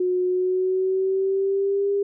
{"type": "tone with pitch glide", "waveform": "sine", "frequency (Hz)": [363.6, 401.1], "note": ["F#4", "G4"], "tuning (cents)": [-30, 40], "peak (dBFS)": -19, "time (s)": [0, 2.03], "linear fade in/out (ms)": 5, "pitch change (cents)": 170, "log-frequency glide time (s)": [0.26, 1.91], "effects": []}